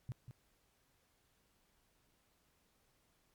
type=tone with echo; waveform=sine; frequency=123.47 Hz; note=B2; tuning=in tune; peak=-38 dBFS; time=0.09-0.12 s; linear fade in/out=0 ms; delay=190 ms; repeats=1; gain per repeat=-9 dB; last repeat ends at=0.31 s; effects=pink hiss -75 dBFS RMS until 3.34 s + MP3 96 kbps